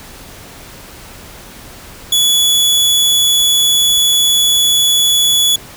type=tone; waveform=sawtooth; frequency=3412 Hz; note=G#7; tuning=46 cents sharp; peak=-6 dBFS; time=2.12-5.56 s; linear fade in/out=5 ms; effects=pink hiss -35 dBFS RMS until 5.76 s